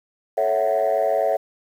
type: chord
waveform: sine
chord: F# minor seventh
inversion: first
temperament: equal with one note detuned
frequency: 440 / 554.4 / 659.3 / 747.7 Hz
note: A4 / C#5 / E5 / F#5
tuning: 0 / 0 / 0 / +18 cents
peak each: -25 / -21 / -20 / -23 dBFS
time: 0.37-1.37 s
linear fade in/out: 10 ms
effects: tanh soft clip ceiling -12 dBFS + 8-bit